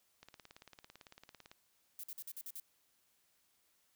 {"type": "click train", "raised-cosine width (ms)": 0.2, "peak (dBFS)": -36, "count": 24, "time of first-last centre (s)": [0.23, 1.515], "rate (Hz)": 17.9}
{"type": "noise bursts", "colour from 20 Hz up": "violet", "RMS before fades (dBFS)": -46, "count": 7, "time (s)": [1.99, 2.6], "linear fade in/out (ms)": 2, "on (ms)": 46, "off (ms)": 48}
{"effects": ["white hiss -75 dBFS RMS until 3.95 s"]}